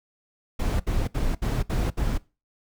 brown noise bursts, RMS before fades -24 dBFS, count 6, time 0.59-2.18 s, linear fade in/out 10 ms, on 210 ms, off 66 ms, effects noise-tail reverb RT60 0.3 s tail -21 dB re dry

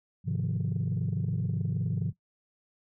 sine chord, F minor seventh, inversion first, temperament equal, 103.83 / 130.81 / 155.56 / 174.61 Hz, Ab2 / C3 / Eb3 / F3, 0 / 0 / 0 / 0 cents, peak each -31 / -31 / -32 / -32 dBFS, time 0.24-2.13 s, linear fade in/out 50 ms, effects noise-tail reverb RT60 0.1 s tail -18 dB re dry + tanh soft clip ceiling -22 dBFS

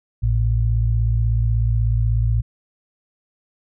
sine tone pair together, 56.11 / 112.5 Hz, A1 / A2, +35 / +39 cents, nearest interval octave, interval 1204 cents, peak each -18 dBFS, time 0.22-2.42 s, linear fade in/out 20 ms, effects none

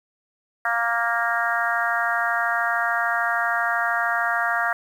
harmonic tone, 233.1 Hz, A#3, in tune, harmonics 3 / 4 / 5 / 6 / 7 / 8, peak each -26 / -31 / -28 / -26 / -26 / -28 dBFS, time 0.65-4.73 s, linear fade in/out 2 ms, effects 8-bit

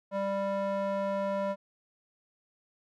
square tone with band-pass filter, 197.1 Hz, G3, 10 cents sharp, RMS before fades -31 dBFS, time 0.11-1.56 s, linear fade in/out 50 ms, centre 720 Hz, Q 2.3, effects none

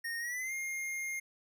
square tone with pitch glide, 1851 to 2126 Hz, A#6 to C7, -13 to +27 cents, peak -36 dBFS, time 0.04-1.2 s, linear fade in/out 10 ms, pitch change +240 cents, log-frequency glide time 0.19-0.53 s, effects none

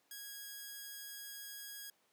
5% pulse tone, 1649 Hz, G#6, 13 cents flat, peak -35 dBFS, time 0.11-1.9 s, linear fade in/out 2 ms, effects pink hiss -74 dBFS RMS until 2.12 s + high-pass 300 Hz 12 dB/octave

